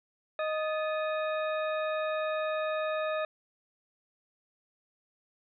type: harmonic tone with a mistuned harmonic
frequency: 622.3 Hz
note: D#5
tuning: in tune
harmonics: 1 / 2 / 3 / 4 / 6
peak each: -30 / -36 / -40 / -42 / -46 dBFS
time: 0.39-3.25 s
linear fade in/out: 2 ms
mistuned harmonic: 3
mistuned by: -130 cents
effects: none